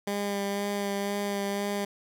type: tone with vibrato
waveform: 15% pulse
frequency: 201.3 Hz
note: G3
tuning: 46 cents sharp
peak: -22 dBFS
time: 0.07-1.85 s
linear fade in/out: 5 ms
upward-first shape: sine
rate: 2 Hz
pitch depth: 15 cents each way
effects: none